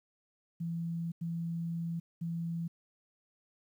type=tone bursts at uneven times; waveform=sine; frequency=167.6 Hz; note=E3; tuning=29 cents sharp; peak=-33 dBFS; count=3; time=0.6-1.12 / 1.21-2 / 2.21-2.68 s; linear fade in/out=10 ms; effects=11-bit